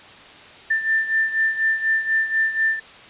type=beating tone pair; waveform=sine; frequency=1780 / 1784.1 Hz; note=A6 / A6; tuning=+20 / +24 cents; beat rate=4.1 Hz; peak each=-19 / -24 dBFS; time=0.7-2.8 s; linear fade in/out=10 ms; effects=white hiss -43 dBFS RMS until 3.09 s + resampled to 8000 Hz